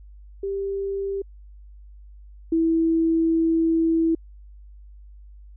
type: tone pair in turn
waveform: sine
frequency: 393.8 / 327.4 Hz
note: G4 / E4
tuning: +8 / -12 cents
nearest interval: minor third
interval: 320 cents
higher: first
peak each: -24 / -17 dBFS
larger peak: second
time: 0.43-1.22 / 2.52-4.15 s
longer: second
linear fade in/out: 5 ms
effects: added 50 Hz sine -42 dBFS peak until 5.56 s